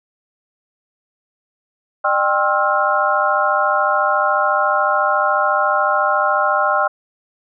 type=tone cluster; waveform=sine; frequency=604 / 788 / 1064 / 1313 / 1407 Hz; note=D5 / G5 / C6 / E6 / F6; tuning=+48 / +9 / +29 / -7 / +12 cents; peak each=-20 dBFS; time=2.04-6.88 s; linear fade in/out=10 ms; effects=none